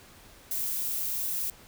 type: noise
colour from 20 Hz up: violet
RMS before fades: -31 dBFS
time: 0.51-1.5 s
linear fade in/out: 2 ms
effects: pink hiss -53 dBFS RMS until 1.67 s